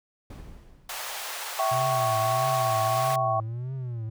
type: noise with exponential decay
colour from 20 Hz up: brown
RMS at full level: -37 dBFS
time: 0.3-1.45 s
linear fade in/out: 5 ms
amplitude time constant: 250 ms
type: high-pass noise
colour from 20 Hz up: pink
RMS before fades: -35 dBFS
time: 0.89-3.16 s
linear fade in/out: 5 ms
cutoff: 640 Hz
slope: 24 dB/octave
type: chord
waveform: sine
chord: C# diminished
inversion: first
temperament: equal with one note detuned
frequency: 659.3 / 768.7 / 1108.7 Hz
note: E5 / G5 / C#6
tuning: 0 / -34 / 0 cents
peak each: -27 dBFS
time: 1.59-3.4 s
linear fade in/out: 2 ms
type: tone with vibrato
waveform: triangle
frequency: 121.5 Hz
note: B2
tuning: 28 cents flat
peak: -28 dBFS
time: 1.71-4.1 s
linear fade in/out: 10 ms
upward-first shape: triangle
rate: 1.6 Hz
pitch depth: 180 cents each way
effects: none